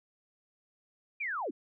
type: linear sweep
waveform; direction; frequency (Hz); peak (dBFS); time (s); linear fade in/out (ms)
sine; down; 2469 to 220; -32; 1.2-1.51; 10
effects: none